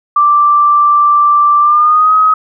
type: tone with pitch glide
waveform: sine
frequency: 1174.7 to 1266.3 Hz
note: D6 to D#6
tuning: 0 to +30 cents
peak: -5 dBFS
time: 0.16-2.34 s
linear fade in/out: 5 ms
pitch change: +130 cents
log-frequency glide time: 1.6-2.14 s
effects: none